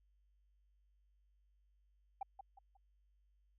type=tone with echo; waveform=sine; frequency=786 Hz; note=G5; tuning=4 cents sharp; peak=-37 dBFS; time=2.21-2.23 s; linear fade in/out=5 ms; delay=180 ms; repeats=3; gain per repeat=-9 dB; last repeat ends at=2.77 s; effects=tanh soft clip ceiling -34 dBFS + added 50 Hz sine -70 dBFS peak until 3.58 s